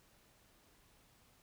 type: silence
effects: pink hiss -68 dBFS RMS until 1.42 s